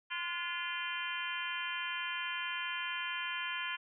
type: harmonic tone with a mistuned harmonic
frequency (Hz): 344.4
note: F4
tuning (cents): -24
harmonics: 3 / 4 / 5 / 6 / 7 / 8 / 9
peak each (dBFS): -42 / -43 / -42 / -46 / -43 / -45 / -42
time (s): 0.1-3.77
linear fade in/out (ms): 20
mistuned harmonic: 4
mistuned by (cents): +64
effects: none